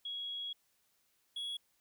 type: tone pair in turn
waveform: sine / triangle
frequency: 3322 / 3345 Hz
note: G#7 / G#7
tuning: 0 / +12 cents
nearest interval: unison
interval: 12 cents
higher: second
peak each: -38 / -36 dBFS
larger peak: second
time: 0.05-0.53 / 1.36-1.57 s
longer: first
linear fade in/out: 5 ms
effects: white hiss -75 dBFS RMS until 1.8 s